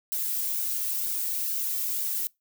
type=noise with flanger; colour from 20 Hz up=violet; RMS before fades=-29 dBFS; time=0.12-2.27 s; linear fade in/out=0 ms; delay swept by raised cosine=1.3 to 2.22 ms; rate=2.1 Hz; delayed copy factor=+0.5; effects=noise-tail reverb RT60 0.2 s tail -24 dB re dry